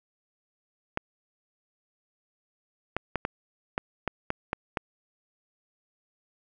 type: clicks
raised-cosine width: 0.5 ms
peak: -12 dBFS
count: 9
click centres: 0.974 / 2.966 / 3.157 / 3.251 / 3.779 / 4.077 / 4.304 / 4.531 / 4.772 s
effects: none